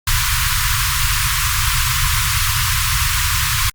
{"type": "band-stop noise", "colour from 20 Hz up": "pink", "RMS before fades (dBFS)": -17, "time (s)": [0.07, 3.7], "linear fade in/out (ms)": 5, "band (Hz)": [140, 980], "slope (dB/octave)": 96, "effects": ["Opus 48 kbps"]}